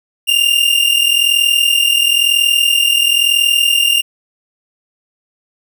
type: tone pair together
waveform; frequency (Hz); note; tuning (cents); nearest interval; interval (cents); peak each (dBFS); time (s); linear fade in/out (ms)
45% pulse; 2785 / 2826; F7 / F7; -5 / +20; unison; 25; -13; 0.27-4.02; 20
effects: none